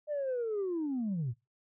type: linear sweep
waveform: sine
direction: down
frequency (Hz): 609 to 105.8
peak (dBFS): -29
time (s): 0.07-1.34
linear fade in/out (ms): 50
effects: noise-tail reverb RT60 0.2 s tail -18 dB re dry + tanh soft clip ceiling -28 dBFS